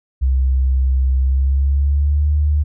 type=tone with pitch glide; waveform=sine; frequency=65.41 to 74.27 Hz; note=C2 to D2; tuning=0 to +20 cents; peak=-12 dBFS; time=0.21-2.64 s; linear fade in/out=20 ms; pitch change=+220 cents; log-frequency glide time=1.2-2.29 s; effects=none